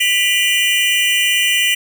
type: tone cluster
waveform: square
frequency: 1978 / 2403 / 2805 / 3016 Hz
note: B6 / D7 / F7 / F#7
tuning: +2 / +39 / +7 / +32 cents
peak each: -19 dBFS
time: 0-1.75 s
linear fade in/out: 10 ms
effects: none